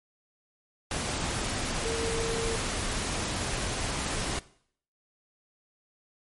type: tone in noise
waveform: sine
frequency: 456 Hz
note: A#4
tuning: 38 cents flat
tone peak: -30 dBFS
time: 1.85-2.56 s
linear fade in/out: 2 ms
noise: pink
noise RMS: -31 dBFS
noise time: 0.91-4.39 s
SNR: -2 dB
effects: noise-tail reverb RT60 0.6 s tail -19 dB re dry + MP3 48 kbps